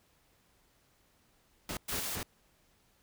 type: noise bursts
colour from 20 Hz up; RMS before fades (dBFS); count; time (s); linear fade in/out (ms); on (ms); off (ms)
pink; -38; 3; 1.69-2.23; 2; 80; 150
type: noise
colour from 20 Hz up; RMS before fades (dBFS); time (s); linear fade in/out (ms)
white; -37; 1.88-2.16; 10
effects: pink hiss -69 dBFS RMS until 3.02 s